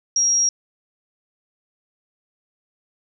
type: tone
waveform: sine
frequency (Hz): 5640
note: F8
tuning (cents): +16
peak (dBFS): -15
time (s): 0.16-0.49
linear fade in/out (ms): 2
effects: none